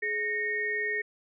sine tone cluster, 421.3 / 1850 / 2204 Hz, G#4 / A#6 / C#7, +25 / -14 / -11 cents, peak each -35 / -29 / -35 dBFS, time 0.02-1.02 s, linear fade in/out 10 ms, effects none

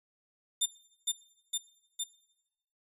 20% pulse tone with echo, 3602 Hz, A7, 40 cents sharp, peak -20 dBFS, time 0.61-0.66 s, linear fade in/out 10 ms, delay 460 ms, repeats 3, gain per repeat -2 dB, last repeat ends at 2.04 s, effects noise-tail reverb RT60 0.9 s tail -19 dB re dry

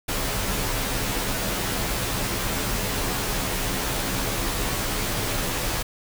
pink noise with comb filter, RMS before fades -26 dBFS, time 0.08-5.83 s, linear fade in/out 10 ms, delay 13 ms, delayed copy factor -1, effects none

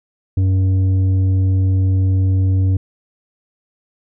triangle tone with tanh clipping, 94.6 Hz, F#2, 39 cents sharp, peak -13 dBFS, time 0.37-2.77 s, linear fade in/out 5 ms, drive 11 dB, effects none

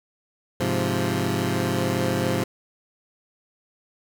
15% pulse chord, F minor, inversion first, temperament equal, 103.83 / 130.81 / 174.61 Hz, Ab2 / C3 / F3, 0 / 0 / 0 cents, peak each -20 dBFS, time 0.6-2.44 s, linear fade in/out 5 ms, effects none

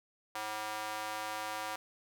square tone with high-pass filter, 107.5 Hz, A2, 40 cents flat, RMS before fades -39 dBFS, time 0.35-1.76 s, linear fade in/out 5 ms, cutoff 850 Hz, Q 1.6, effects none

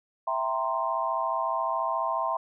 sine chord, C dominant seventh, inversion first, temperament equal, 659.3 / 784 / 932.3 / 1046.5 Hz, E5 / G5 / Bb5 / C6, 0 / 0 / 0 / 0 cents, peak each -31 / -34 / -31 / -29 dBFS, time 0.27-2.37 s, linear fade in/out 5 ms, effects none

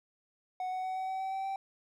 triangle tone with pitch steps, 740 / 745.1 / 750.3 / 755.5 / 760.8 / 766.1 / 771.4 / 776.8 Hz, F#5 / F#5 / F#5 / F#5 / F#5 / G5 / G5 / G5, 0 / +12 / +24 / +36 / +48 / -40 / -28 / -16 cents, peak -31 dBFS, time 0.6-1.56 s, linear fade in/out 2 ms, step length 120 ms, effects none

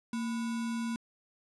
sine tone with sample-and-hold, 230 Hz, A#3, 23 cents flat, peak -31 dBFS, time 0.13-0.96 s, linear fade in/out 2 ms, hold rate 1225 Hz, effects resampled to 24000 Hz

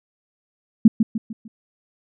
sine tone with echo, 221.9 Hz, A3, 15 cents sharp, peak -4 dBFS, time 0.85-0.88 s, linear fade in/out 5 ms, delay 150 ms, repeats 4, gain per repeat -8 dB, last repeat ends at 1.48 s, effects none

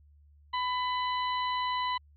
harmonic tone, 999 Hz, B5, 20 cents sharp, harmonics 1 / 2 / 3 / 4, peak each -29 / -38 / -39 / -41 dBFS, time 0.53-1.98 s, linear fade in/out 10 ms, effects added 73 Hz sine -56 dBFS peak until 2.16 s

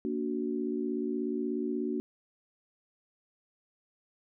sine chord, Bb augmented, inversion none, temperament equal with one note detuned, 233.1 / 289.6 / 370 Hz, Bb3 / D4 / F#4, 0 / -24 / 0 cents, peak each -34 dBFS, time 0.05-2 s, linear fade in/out 0 ms, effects none

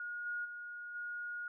sine tone with level steps, 1438 Hz, F#6, 50 cents flat, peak -39 / -36 / -43 / -39 dBFS, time 0-1.48 s, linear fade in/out 2 ms, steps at 0.25 / 0.44 / 0.94 s, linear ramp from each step 20 ms, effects none

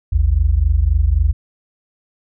sine tone pair together, 55.03 / 78.8 Hz, A1 / D#2, +1 / +23 cents, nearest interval tritone, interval 622 cents, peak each -14 dBFS, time 0.12-1.33 s, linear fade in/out 10 ms, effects none

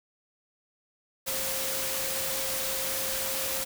sine tone in noise, 532 Hz, C5, 29 cents sharp, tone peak -38 dBFS, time 1.26-3.65 s, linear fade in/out 20 ms, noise white, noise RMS -31 dBFS, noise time 1.26-3.65 s, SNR -10 dB, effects none

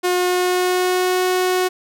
sawtooth tone with pitch glide, 360.1 to 367.2 Hz, F#4 to F#4, -47 to -13 cents, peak -12 dBFS, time 0.03-1.69 s, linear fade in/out 20 ms, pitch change +34 cents, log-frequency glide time 0.16-1.23 s, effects none

